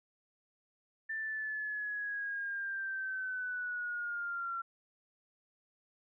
sine linear sweep, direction down, 1781 to 1359 Hz, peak -35 dBFS, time 1.09-4.62 s, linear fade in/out 10 ms, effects none

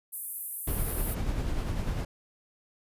white high-pass noise, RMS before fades -34 dBFS, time 0.12-1.15 s, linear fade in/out 20 ms, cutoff 9500 Hz, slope 48 dB/octave
brown noise with tremolo, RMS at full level -29 dBFS, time 0.67-2.05 s, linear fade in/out 5 ms, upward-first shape sine, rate 10 Hz, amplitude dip 35%
effects resampled to 32000 Hz

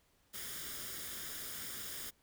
white noise with comb filter, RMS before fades -44 dBFS, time 0.33-2.11 s, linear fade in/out 20 ms, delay 0.58 ms, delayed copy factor +0.6, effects pink hiss -72 dBFS RMS until 2.22 s

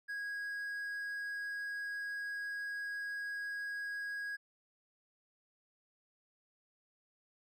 triangle tone, 1649 Hz, G#6, 13 cents flat, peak -36 dBFS, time 0.08-4.37 s, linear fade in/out 20 ms, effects none

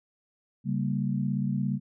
sine chord, G diminished, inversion second, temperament equal, 138.59 / 196 / 233.1 Hz, Db3 / G3 / Bb3, 0 / 0 / 0 cents, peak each -29 / -29 / -32 dBFS, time 0.64-1.8 s, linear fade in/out 50 ms, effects none

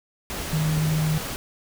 sine tone in noise, 155.56 Hz, D#3, in tune, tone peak -20 dBFS, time 0.53-1.18 s, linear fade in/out 0 ms, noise pink, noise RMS -31 dBFS, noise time 0.3-1.36 s, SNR +8 dB, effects none

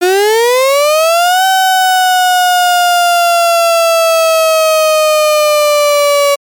35% pulse linear two-way sweep, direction up then down, 349.2 to 764 to 565 Hz, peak -5 dBFS, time 0.01-6.36 s, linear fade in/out 20 ms, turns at 1.45 s, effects MP3 96 kbps

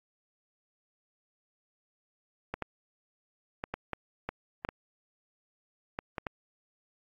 clicks, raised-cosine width 0.5 ms, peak -18 dBFS, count 11, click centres 2.54 / 2.623 / 3.639 / 3.74 / 3.933 / 4.29 / 4.649 / 4.689 / 5.989 / 6.182 / 6.268 s, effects AAC 64 kbps

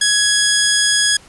10% pulse tone, 1670 Hz, G#6, 9 cents sharp, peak -3 dBFS, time 0.01-1.17 s, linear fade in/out 5 ms, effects pink hiss -44 dBFS RMS until 1.28 s + resampled to 24000 Hz

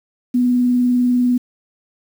sine tone with vibrato, 246.8 Hz, B3, 1 cent flat, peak -12 dBFS, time 0.34-1.38 s, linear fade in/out 10 ms, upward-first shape sine, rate 20 Hz, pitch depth 24 cents each way, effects 7-bit

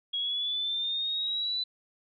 sine exponential sweep, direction up, 3302 to 4001 Hz, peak -28 dBFS, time 0.13-1.64 s, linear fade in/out 10 ms, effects none

